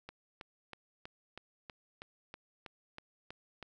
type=click train; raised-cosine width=0.3 ms; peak=-29 dBFS; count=12; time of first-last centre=0.09-3.627 s; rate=3.11 Hz; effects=none